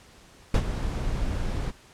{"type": "noise with ADSR envelope", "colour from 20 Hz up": "brown", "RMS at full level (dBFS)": -17, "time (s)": [0.54, 1.72], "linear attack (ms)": 4, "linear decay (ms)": 69, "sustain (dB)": -11, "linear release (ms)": 29, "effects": ["pink hiss -53 dBFS RMS until 1.93 s", "low-pass 9000 Hz 12 dB/octave"]}